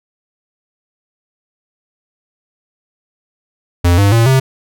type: tone with pitch steps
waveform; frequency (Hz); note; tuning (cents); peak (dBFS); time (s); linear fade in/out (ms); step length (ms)
square; 87.31 / 100.29 / 115.21 / 132.34; F2 / G2 / A#2 / C3; 0 / +40 / -20 / +20; -8; 3.84-4.4; 10; 140
effects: none